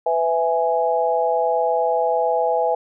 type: chord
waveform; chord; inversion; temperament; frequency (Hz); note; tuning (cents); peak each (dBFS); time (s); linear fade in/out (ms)
sine; E major; second; equal with one note detuned; 500.8 / 659.3 / 830.6; B4 / E5 / G#5; +24 / 0 / 0; -21; 0.06-2.75; 5
effects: none